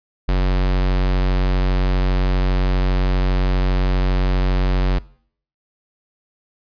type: tone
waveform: square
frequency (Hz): 46.25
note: F#1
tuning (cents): 0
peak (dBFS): -15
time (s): 0.28-4.99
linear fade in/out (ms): 10
effects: noise-tail reverb RT60 0.6 s tail -22 dB re dry + resampled to 11025 Hz